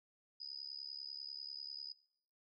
sine tone with amplitude modulation, 4978 Hz, D#8, in tune, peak -40 dBFS, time 0.4-1.93 s, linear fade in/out 10 ms, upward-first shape sine, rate 70.1 Hz, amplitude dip 95%, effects noise-tail reverb RT60 0.8 s tail -24 dB re dry + MP3 48 kbps

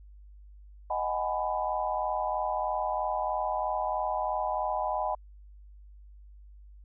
sine chord, G# minor seventh, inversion second, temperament just, 623 / 747.5 / 830.6 / 996.7 Hz, D#5 / F#5 / G#5 / B5, +2 / +17 / 0 / +16 cents, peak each -33 dBFS, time 0.9-5.15 s, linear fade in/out 5 ms, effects added 50 Hz sine -48 dBFS peak until 6.84 s

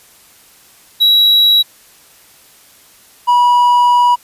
triangle tone pair in turn, 3884 / 972.7 Hz, B7 / B5, -30 / -27 cents, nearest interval 2 octaves, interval 2397 cents, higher first, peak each -5 dBFS, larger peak neither, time 1-1.63 / 3.27-4.16 s, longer second, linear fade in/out 20 ms, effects white hiss -45 dBFS RMS until 4.23 s + resampled to 32000 Hz

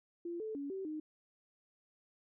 sine tone with pitch steps, 343.4 / 436.5 / 282.3 / 384.2 / 308.2 Hz, F4 / A4 / C#4 / G4 / D#4, -29 / -14 / +32 / -35 / -16 cents, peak -38 dBFS, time 0.25-1 s, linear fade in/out 5 ms, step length 150 ms, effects none

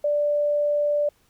sine tone, 587.3 Hz, D5, in tune, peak -19 dBFS, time 0.04-1.09 s, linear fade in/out 5 ms, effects pink hiss -63 dBFS RMS until 1.29 s

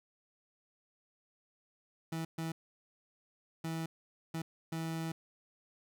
30% pulse tone bursts at uneven times, 162.8 Hz, E3, 21 cents flat, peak -33 dBFS, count 5, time 2.12-2.25 / 2.38-2.52 / 3.64-3.86 / 4.34-4.42 / 4.72-5.12 s, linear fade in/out 5 ms, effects none

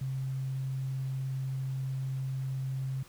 sine tone, 132.8 Hz, C3, 26 cents sharp, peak -31 dBFS, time 0.01-3.03 s, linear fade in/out 5 ms, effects pink hiss -56 dBFS RMS until 3.08 s

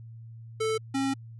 square tone pair in turn, 440 / 270.9 Hz, A4 / C#4, 0 / -40 cents, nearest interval minor sixth, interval 840 cents, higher first, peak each -26 dBFS, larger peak neither, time 0.6-0.78 / 0.94-1.14 s, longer second, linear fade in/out 10 ms, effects added 114 Hz sine -42 dBFS peak until 1.39 s + resampled to 24000 Hz

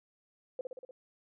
sine tone with echo, 511 Hz, C5, 41 cents flat, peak -33 dBFS, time 0.59-0.61 s, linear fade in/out 2 ms, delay 60 ms, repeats 5, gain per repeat -3 dB, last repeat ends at 0.91 s, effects none

